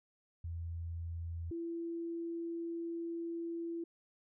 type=tone pair in turn; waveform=sine; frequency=84 / 336 Hz; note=E2 / E4; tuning=+33 / +33 cents; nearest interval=2 octaves; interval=2400 cents; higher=second; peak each=-38 / -37 dBFS; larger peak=second; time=0.44-1.51 / 1.51-3.84 s; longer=second; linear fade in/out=5 ms; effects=none